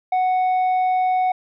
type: tone with tanh clipping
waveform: sine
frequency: 740 Hz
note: F#5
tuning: in tune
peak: -17 dBFS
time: 0.12-1.32 s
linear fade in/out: 5 ms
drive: 4 dB
effects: none